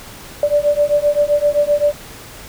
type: beating tone pair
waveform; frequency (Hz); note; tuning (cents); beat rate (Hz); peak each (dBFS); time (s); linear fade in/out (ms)
sine; 582 / 589.7; D5 / D5; -16 / +7; 7.7; -15; 0.43-1.93; 2
effects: pink hiss -36 dBFS RMS until 2.48 s